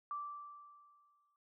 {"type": "tone with exponential decay", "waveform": "sine", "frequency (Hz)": 1168, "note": "D6", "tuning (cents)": -10, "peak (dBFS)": -37, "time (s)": [0.11, 1.36], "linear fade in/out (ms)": 1, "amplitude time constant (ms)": 270, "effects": []}